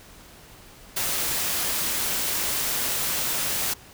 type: noise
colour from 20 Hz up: white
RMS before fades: -26 dBFS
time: 0.96-3.74 s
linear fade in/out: 10 ms
effects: pink hiss -48 dBFS RMS until 3.93 s